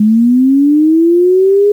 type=linear sweep; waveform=sine; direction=up; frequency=207.6 to 415.9 Hz; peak=-5 dBFS; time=0-1.72 s; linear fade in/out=5 ms; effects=7-bit